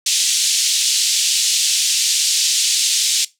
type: band-pass noise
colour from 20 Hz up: white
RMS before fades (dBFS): -17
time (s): 0.06-3.25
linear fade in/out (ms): 5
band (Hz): 3000 to 7900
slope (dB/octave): 24
effects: noise-tail reverb RT60 0.2 s tail -19 dB re dry